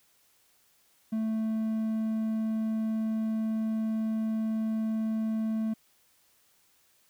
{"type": "tone", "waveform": "triangle", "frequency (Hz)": 220.5, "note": "A3", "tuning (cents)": 4, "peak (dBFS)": -25, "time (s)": [1.12, 5.74], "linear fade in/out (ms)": 10, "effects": ["white hiss -66 dBFS RMS until 7.09 s"]}